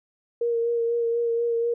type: tone with vibrato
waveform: sine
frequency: 467.3 Hz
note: A#4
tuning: 4 cents sharp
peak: -21 dBFS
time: 0.41-1.74 s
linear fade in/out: 5 ms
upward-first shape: sine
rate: 4.1 Hz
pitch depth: 20 cents each way
effects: none